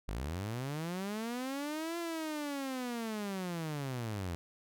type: linear two-way sweep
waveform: sawtooth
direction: up then down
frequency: 45 to 343.5 to 81.6 Hz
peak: -32 dBFS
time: 0.08-4.35 s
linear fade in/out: 0 ms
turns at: 1.98 s
effects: none